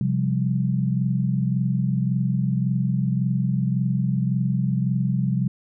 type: chord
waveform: sine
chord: C suspended fourth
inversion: none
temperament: just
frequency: 130.81 / 174.42 / 196.22 Hz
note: C3 / F3 / G3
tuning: 0 / -2 / +2 cents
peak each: -22 / -25 / -25 dBFS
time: 0.01-5.48 s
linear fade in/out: 2 ms
effects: none